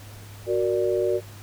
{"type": "chord", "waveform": "sine", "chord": "Gb augmented", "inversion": "none", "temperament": "equal", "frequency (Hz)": [370, 466.2, 587.3], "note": ["Gb4", "Bb4", "D5"], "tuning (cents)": [0, 0, 0], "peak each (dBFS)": [-23, -26, -26], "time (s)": [0.46, 1.21], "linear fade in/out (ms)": 50, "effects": ["added 102 Hz sine -41 dBFS peak until 1.42 s", "pink hiss -47 dBFS RMS until 1.42 s"]}